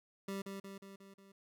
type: tone with echo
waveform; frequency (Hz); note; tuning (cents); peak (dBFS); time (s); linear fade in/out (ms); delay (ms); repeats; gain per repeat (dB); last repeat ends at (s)
25% pulse; 196; G3; 0; -35; 0.28-0.42; 5; 180; 5; -4; 1.32
effects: none